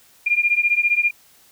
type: beating tone pair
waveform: sine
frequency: 2400 / 2415 Hz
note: D7 / D7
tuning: +37 / +48 cents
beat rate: 15 Hz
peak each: -19 / -18 dBFS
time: 0.26-1.11 s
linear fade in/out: 10 ms
effects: white hiss -53 dBFS RMS until 1.51 s

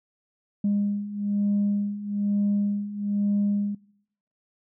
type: beating tone pair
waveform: sine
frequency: 203 / 204.1 Hz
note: G#3 / G#3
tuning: -39 / -30 cents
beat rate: 1.1 Hz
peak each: -27 / -23 dBFS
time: 0.64-3.75 s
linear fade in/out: 5 ms
effects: noise-tail reverb RT60 0.8 s tail -24 dB re dry + tanh soft clip ceiling -17 dBFS

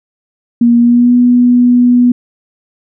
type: tone with pitch glide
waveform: sine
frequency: 236.8 to 244.9 Hz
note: A#3 to B3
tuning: +27 to -14 cents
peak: -4 dBFS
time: 0.61-2.12 s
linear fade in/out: 5 ms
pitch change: +59 cents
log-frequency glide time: 0.78-1.14 s
effects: none

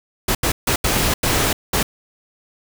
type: noise bursts at uneven times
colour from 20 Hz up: pink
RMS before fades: -18 dBFS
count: 6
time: 0.28-0.35 / 0.43-0.52 / 0.67-0.76 / 0.84-1.14 / 1.23-1.53 / 1.73-1.83 s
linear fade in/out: 5 ms
effects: none

